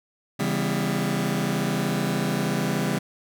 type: chord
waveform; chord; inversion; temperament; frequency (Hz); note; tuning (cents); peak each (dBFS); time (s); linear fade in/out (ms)
sawtooth; C# half-diminished seventh; none; just; 138.59 / 166.31 / 199.57 / 249.5; C#3 / E3 / G3 / B3; 0 / +16 / +31 / +18; -25 / -24 / -23 / -26; 0.39-2.99; 10
effects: none